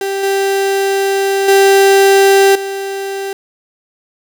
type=tone with level steps; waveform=35% pulse; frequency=392 Hz; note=G4; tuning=in tune; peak=-14 / -10 / -4 / -17 dBFS; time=0.01-3.33 s; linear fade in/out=2 ms; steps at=0.23 / 1.48 / 2.55 s; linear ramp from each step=5 ms; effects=none